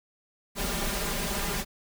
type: noise with comb filter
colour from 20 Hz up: pink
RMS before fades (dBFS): -30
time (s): 0.55-1.65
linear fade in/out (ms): 50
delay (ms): 5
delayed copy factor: +0.8
effects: none